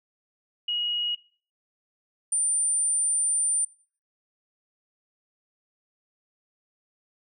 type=tone pair in turn; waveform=sine; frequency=2894 / 9156 Hz; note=F#7 / D9; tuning=-39 / -45 cents; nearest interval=octave + minor sixth; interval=1994 cents; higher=second; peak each=-25 / -22 dBFS; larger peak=second; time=0.68-1.15 / 2.32-3.65 s; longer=second; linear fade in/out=5 ms; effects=noise-tail reverb RT60 0.4 s tail -18 dB re dry